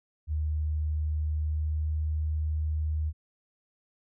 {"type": "tone with pitch glide", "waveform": "sine", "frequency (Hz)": [76.6, 77.22], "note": ["D#2", "D#2"], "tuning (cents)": [-27, -13], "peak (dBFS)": -26, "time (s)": [0.27, 3.13], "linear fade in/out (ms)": 50, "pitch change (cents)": 14, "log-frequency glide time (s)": [1.37, 1.94], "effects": []}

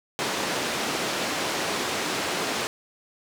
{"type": "band-pass noise", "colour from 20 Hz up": "pink", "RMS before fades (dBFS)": -28, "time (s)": [0.19, 2.67], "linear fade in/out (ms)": 0, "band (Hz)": [270, 7000], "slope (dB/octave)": 12, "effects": []}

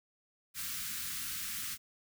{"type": "band-stop noise", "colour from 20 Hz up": "white", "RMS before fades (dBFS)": -39, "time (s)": [0.54, 1.78], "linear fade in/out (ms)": 50, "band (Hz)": [260, 1200], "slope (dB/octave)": 48, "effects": []}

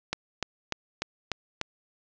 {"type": "click train", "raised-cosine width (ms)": 0.2, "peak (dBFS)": -11, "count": 6, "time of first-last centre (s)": [0.13, 1.614], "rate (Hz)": 3.37, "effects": ["resampled to 16000 Hz", "7-bit"]}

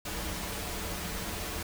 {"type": "noise with comb filter", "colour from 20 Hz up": "pink", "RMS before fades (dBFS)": -36, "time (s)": [0.05, 1.63], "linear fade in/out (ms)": 5, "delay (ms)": 7.7, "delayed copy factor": -0.65, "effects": []}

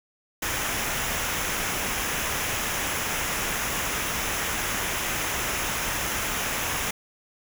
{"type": "noise with comb filter", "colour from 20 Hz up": "pink", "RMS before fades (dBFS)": -28, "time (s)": [0.42, 6.91], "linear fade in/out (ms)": 5, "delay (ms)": 0.23, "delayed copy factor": -0.55, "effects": []}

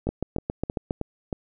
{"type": "two click trains", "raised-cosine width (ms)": 2, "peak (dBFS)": [-12, -14], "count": [7, 5], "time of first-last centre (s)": [[0.09, 0.909], [0.07, 1.328]], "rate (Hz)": [7.33, 3.18], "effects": []}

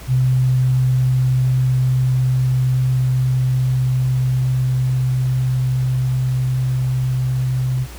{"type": "tone with level ramp", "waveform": "sine", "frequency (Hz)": 128.4, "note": "C3", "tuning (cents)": -32, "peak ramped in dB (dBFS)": [-12, -16], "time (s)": [0.07, 7.87], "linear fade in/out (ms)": 50, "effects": ["added 60 Hz sine -34 dBFS peak until 7.98 s", "pink hiss -39 dBFS RMS until 7.98 s"]}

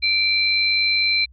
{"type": "tone pair together", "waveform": "sine", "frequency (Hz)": [2349, 4078], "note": ["D7", "C8"], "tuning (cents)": [0, -45], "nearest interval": "minor seventh", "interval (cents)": 955, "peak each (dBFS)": [-19, -19], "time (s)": [0.02, 1.26], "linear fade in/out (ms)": 20, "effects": ["added 64 Hz sine -45 dBFS peak until 1.32 s"]}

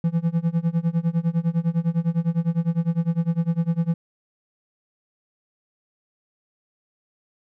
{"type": "tone with tremolo", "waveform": "triangle", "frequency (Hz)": 167.3, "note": "E3", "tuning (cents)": 26, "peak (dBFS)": -14, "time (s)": [0.04, 3.94], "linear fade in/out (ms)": 2, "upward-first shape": "sine", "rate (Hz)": 9.9, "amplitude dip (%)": 95, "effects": []}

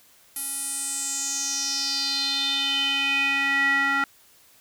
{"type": "tone with band-pass filter sweep", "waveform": "square", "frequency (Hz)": 276.5, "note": "C#4", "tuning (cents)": -4, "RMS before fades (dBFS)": -25, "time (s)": [0.36, 4.04], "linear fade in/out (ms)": 2, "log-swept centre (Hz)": [11000, 1600], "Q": 5.5, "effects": ["white hiss -56 dBFS RMS until 4.6 s"]}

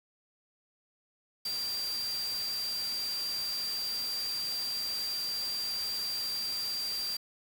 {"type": "tone in noise", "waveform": "sine", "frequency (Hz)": 4722, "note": "D8", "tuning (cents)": 9, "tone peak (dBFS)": -32, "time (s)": [1.45, 7.17], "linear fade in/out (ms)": 5, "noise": "white", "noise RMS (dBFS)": -42, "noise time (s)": [1.45, 7.17], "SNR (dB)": 7, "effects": []}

